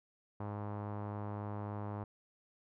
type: tone with low-pass filter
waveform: sawtooth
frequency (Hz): 103.5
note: G#2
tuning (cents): -5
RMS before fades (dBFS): -41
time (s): 0.4-2.04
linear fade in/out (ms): 5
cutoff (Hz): 1000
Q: 2.1
effects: none